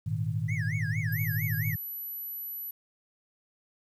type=chord; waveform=sine; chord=Ab suspended second; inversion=none; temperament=just; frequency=103.83 / 116.8 / 155.74 Hz; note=Ab2 / Bb2 / Eb3; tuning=0 / +4 / +2 cents; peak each=-32 dBFS; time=0.06-1.76 s; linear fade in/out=10 ms
type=tone with vibrato; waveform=triangle; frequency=1906 Hz; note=A#6; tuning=38 cents sharp; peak=-33 dBFS; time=0.48-1.75 s; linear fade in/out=10 ms; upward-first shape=sine; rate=4.4 Hz; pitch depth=280 cents each way
type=tone; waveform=sine; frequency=11840 Hz; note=F#9; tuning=in tune; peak=-35 dBFS; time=1.12-2.71 s; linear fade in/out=5 ms
effects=10-bit

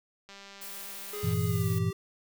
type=click train; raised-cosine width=0.2 ms; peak=-31 dBFS; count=208; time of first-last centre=0.29-1.335 s; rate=198 Hz
type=noise; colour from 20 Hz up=blue; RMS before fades=-42 dBFS; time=0.61-1.79 s; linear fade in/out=10 ms
type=tone with pitch glide; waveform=square; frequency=415.3 to 389.7 Hz; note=G#4 to G4; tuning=0 to -10 cents; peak=-37 dBFS; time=1.13-1.93 s; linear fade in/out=5 ms; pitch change=-110 cents; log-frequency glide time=1.46-1.7 s
type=chord; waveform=sine; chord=E diminished; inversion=first; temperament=equal with one note detuned; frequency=98 / 116.54 / 165.29 Hz; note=G2 / Bb2 / E3; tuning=0 / 0 / +5 cents; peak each=-30 dBFS; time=1.23-1.91 s; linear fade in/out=10 ms
effects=none

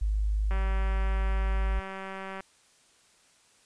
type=tone; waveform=sine; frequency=51.91 Hz; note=G#1; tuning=in tune; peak=-24 dBFS; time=0.01-1.8 s; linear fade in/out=10 ms
type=click train; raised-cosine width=0.5 ms; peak=-24 dBFS; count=365; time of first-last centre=0.51-2.406 s; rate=192 Hz
effects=white hiss -62 dBFS RMS until 3.65 s + resampled to 22050 Hz

